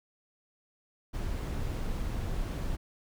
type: noise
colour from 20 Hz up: brown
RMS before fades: -33 dBFS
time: 1.13-2.77 s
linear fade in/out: 20 ms
effects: none